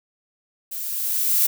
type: noise with level ramp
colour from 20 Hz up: violet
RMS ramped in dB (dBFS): -31 to -17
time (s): 0.71-1.47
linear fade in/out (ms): 10
effects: none